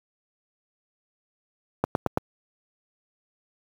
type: click train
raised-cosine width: 1 ms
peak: -7 dBFS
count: 4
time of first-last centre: 1.84-2.174 s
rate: 8.97 Hz
effects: high-pass 80 Hz 12 dB/octave + 7-bit